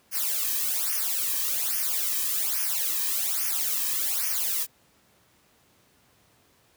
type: noise with flanger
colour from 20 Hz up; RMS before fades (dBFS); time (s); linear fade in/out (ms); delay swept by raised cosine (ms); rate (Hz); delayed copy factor
blue; -27; 0.11-4.67; 50; 0.25 to 1.45; 1.2; -0.95
effects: pink hiss -62 dBFS RMS until 6.76 s + high-pass 80 Hz 12 dB/octave